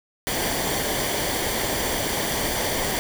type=noise with comb filter; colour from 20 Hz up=pink; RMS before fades=-25 dBFS; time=0.27-2.99 s; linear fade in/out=0 ms; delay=0.76 ms; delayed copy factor=-0.55; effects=none